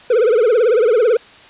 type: tone with vibrato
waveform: triangle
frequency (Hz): 461.5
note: A#4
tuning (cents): -17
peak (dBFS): -8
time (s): 0.1-1.17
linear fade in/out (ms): 5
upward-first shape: triangle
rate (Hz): 18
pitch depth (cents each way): 210
effects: white hiss -42 dBFS RMS until 1.49 s + resampled to 8000 Hz